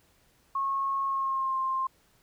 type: tone with pitch glide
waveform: sine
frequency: 1091 to 1055.7 Hz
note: C#6 to C6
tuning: -28 to +15 cents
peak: -26 dBFS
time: 0.55-1.87 s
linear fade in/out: 5 ms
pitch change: -57 cents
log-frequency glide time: 1.05-1.58 s
effects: pink hiss -65 dBFS RMS until 2.22 s